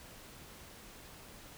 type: silence
effects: pink hiss -53 dBFS RMS until 1.57 s